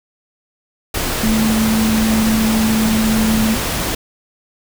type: tone in noise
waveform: sine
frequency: 220 Hz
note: A3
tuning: in tune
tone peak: -13 dBFS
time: 1.23-3.55 s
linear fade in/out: 5 ms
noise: pink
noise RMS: -20 dBFS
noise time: 0.94-3.95 s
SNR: +4 dB
effects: none